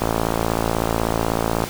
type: click train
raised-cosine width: 1 ms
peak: -5 dBFS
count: 92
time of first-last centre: 0.02-1.639 s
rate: 56.2 Hz
effects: pink hiss -31 dBFS RMS until 1.69 s